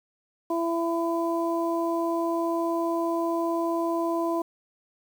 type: harmonic tone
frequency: 335.1 Hz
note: E4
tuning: 29 cents sharp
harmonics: 1 / 2 / 3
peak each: -26 / -29 / -31 dBFS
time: 0.5-4.42 s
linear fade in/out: 5 ms
effects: 8-bit